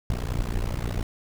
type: noise with amplitude modulation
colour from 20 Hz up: brown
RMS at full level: -23 dBFS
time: 0.1-1.03 s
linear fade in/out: 2 ms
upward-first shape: sine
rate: 59.6 Hz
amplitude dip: 100%
effects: none